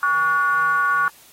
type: ring-modulated tone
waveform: triangle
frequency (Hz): 161.4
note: E3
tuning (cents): -36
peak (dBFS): -11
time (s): 0.03-1.08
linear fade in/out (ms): 0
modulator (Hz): 1290
effects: white hiss -49 dBFS RMS until 1.32 s + AAC 48 kbps